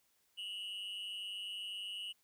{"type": "tone with amplitude modulation", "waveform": "triangle", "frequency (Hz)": 2918, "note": "F#7", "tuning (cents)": -25, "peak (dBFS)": -36, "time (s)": [0.37, 2.13], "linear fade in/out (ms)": 20, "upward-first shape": "sine", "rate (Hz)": 198, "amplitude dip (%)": 75, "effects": ["white hiss -75 dBFS RMS until 2.23 s"]}